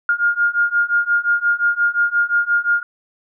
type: beating tone pair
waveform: sine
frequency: 1413 / 1418.7 Hz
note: F6 / F6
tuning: +20 / +27 cents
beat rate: 5.7 Hz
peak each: -18 / -17 dBFS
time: 0.09-2.83 s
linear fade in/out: 2 ms
effects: none